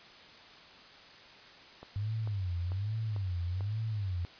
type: click train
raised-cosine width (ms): 1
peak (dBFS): -32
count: 5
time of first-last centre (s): 1.83-3.608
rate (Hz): 2.25
type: tone with vibrato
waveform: sine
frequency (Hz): 98.3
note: G2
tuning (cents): +5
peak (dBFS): -31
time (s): 1.96-4.25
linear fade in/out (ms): 0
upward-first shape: sine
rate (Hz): 1.2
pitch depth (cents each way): 220
effects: white hiss -53 dBFS RMS until 4.39 s + resampled to 11025 Hz